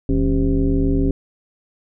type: tone with frequency modulation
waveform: sine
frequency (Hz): 154.7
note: D#3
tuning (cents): -10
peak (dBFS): -14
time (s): 0.09-1.11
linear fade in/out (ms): 2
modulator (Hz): 119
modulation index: 1.8
effects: none